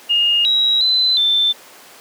sine tone with pitch steps, 2842 / 3856 / 4031 / 3548 Hz, F7 / B7 / B7 / A7, +30 / -42 / +35 / +14 cents, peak -12 dBFS, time 0.09-1.53 s, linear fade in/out 20 ms, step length 360 ms, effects pink hiss -41 dBFS RMS until 2 s + high-pass 400 Hz 12 dB/octave

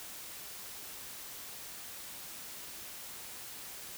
silence, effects white hiss -46 dBFS RMS until 3.97 s

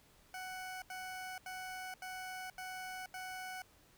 20% pulse tone bursts, 744 Hz, F#5, 9 cents sharp, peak -38 dBFS, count 6, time 0.34-3.62 s, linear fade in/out 2 ms, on 480 ms, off 80 ms, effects pink hiss -66 dBFS RMS until 3.97 s

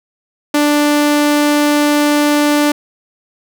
sawtooth tone, 294.2 Hz, D4, 3 cents sharp, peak -6 dBFS, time 0.54-2.72 s, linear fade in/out 5 ms, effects none

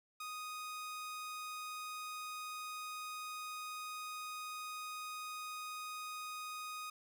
sawtooth tone, 1244.5 Hz, D#6, in tune, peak -39 dBFS, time 0.2-6.9 s, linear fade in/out 5 ms, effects none

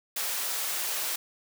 white high-pass noise, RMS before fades -31 dBFS, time 0.16-1.16 s, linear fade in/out 5 ms, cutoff 490 Hz, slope 12 dB/octave, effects none

